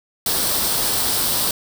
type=noise with comb filter; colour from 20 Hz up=white; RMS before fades=-20 dBFS; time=0.26-1.51 s; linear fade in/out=2 ms; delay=0.22 ms; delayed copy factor=+0.5; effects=none